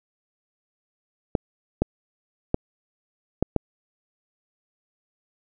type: clicks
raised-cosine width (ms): 2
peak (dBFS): -6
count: 5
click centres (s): 1.352 / 1.82 / 2.544 / 3.426 / 3.563
effects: none